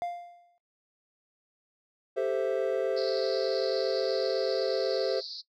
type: tone with exponential decay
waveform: triangle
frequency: 698.5 Hz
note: F5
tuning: in tune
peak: -26 dBFS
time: 0.02-0.58 s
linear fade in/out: 0 ms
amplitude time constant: 120 ms
type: chord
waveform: triangle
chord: A minor seventh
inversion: third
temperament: equal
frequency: 392 / 440 / 523.3 / 659.3 Hz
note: G4 / A4 / C5 / E5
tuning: 0 / 0 / 0 / 0 cents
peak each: -30 / -30 / -28 / -32 dBFS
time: 2.16-5.21 s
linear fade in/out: 20 ms
type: band-pass noise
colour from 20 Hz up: pink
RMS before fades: -40 dBFS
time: 2.96-5.42 s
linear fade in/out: 20 ms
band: 4100 to 5000 Hz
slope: 96 dB/octave
effects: noise-tail reverb RT60 0.1 s tail -19 dB re dry